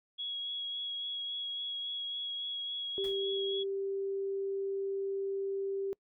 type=tone with vibrato; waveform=sine; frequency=3328 Hz; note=G#7; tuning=3 cents sharp; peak=-35 dBFS; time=0.18-3.64 s; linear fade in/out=20 ms; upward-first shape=sine; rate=3.6 Hz; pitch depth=12 cents each way
type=tone; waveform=sine; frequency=392 Hz; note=G4; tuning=in tune; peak=-32 dBFS; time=2.98-5.93 s; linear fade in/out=0 ms
type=noise with exponential decay; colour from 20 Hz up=pink; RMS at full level=-47 dBFS; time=3.04-3.24 s; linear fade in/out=2 ms; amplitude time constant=42 ms
effects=noise-tail reverb RT60 0.1 s tail -26 dB re dry